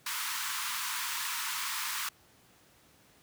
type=high-pass noise; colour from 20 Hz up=pink; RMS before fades=-35 dBFS; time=0.06-2.09 s; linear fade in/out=5 ms; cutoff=920 Hz; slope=96 dB/octave; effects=pink hiss -62 dBFS RMS until 3.22 s + high-pass 80 Hz 12 dB/octave